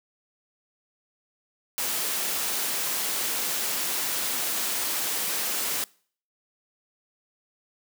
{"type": "noise", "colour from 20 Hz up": "white", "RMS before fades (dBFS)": -28, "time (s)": [1.78, 5.84], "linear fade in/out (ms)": 0, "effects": ["noise-tail reverb RT60 0.5 s tail -24 dB re dry", "high-pass 200 Hz 12 dB/octave"]}